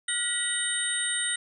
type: tone cluster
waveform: sine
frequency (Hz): 1435 / 1925 / 3022 / 3726 / 8710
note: F6 / B6 / F#7 / A#7 / C#9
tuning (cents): +47 / -45 / +36 / -2 / -31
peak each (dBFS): -37 / -32 / -36 / -32 / -29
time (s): 0.08-1.36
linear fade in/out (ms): 5
effects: none